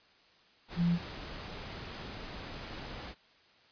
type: tone in noise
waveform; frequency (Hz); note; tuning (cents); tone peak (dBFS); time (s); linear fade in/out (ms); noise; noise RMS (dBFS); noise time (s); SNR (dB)
sine; 172; F3; -26; -25; 0.76-0.99; 50; pink; -43; 0.68-3.15; +15
effects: white hiss -63 dBFS RMS until 3.71 s + resampled to 11025 Hz